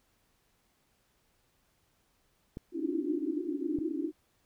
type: clicks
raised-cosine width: 3 ms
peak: -26 dBFS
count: 2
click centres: 2.571 / 3.787 s
type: band-pass noise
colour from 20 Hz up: white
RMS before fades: -33 dBFS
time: 2.72-4.12 s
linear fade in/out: 50 ms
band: 280 to 350 Hz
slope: 96 dB/octave
effects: pink hiss -72 dBFS RMS until 4.45 s